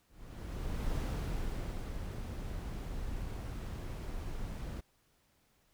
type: noise with ADSR envelope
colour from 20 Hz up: brown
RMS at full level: -34 dBFS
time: 0.08-4.81 s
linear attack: 880 ms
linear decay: 940 ms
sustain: -6 dB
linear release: 12 ms
effects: pink hiss -72 dBFS RMS until 5.73 s